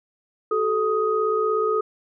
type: tone cluster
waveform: sine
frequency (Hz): 378.2 / 434.8 / 1250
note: F#4 / A4 / D#6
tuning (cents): +38 / -21 / +8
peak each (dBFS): -28 / -21 / -24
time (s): 0.51-1.81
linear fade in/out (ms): 5
effects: none